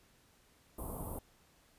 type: band-stop noise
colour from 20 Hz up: pink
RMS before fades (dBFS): -42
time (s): 0.78-1.19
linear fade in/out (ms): 5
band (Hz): 1100 to 9400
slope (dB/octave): 48
effects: pink hiss -67 dBFS RMS until 1.78 s + resampled to 32000 Hz